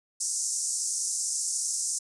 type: band-pass noise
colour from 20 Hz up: white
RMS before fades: -30 dBFS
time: 0.2-1.99 s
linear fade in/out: 10 ms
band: 5600 to 9300 Hz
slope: 48 dB/octave
effects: resampled to 24000 Hz